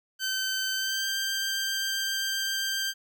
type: tone with pitch glide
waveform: 15% pulse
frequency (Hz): 1540 to 1576.9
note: G6 to G6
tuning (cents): -31 to +10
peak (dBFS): -21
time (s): 0.19-2.94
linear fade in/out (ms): 50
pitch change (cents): +41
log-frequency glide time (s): 0.75-1.08
effects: none